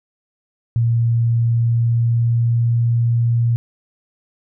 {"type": "tone with pitch glide", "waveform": "sine", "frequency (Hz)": [116.6, 117.55], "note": ["A#2", "A#2"], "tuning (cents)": [1, 15], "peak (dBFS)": -13, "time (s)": [0.76, 3.56], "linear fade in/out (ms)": 0, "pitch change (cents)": 14, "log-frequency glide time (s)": [1.44, 2.74], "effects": []}